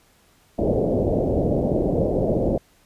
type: low-pass noise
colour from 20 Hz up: white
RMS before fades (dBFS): -21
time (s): 0.58-2.58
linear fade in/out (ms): 5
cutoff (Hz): 630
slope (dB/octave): 48
effects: pink hiss -58 dBFS RMS until 2.85 s + resampled to 32000 Hz